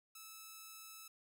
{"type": "tone", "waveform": "5% pulse", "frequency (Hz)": 1306, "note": "E6", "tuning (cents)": -17, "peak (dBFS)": -40, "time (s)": [0.15, 1.08], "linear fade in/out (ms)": 5, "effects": []}